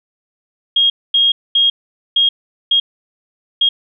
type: tone bursts at uneven times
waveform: sine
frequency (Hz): 3258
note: G#7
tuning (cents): -34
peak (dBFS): -9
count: 6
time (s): 0.76-0.9 / 1.14-1.32 / 1.55-1.7 / 2.16-2.29 / 2.71-2.8 / 3.61-3.69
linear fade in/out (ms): 5
effects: none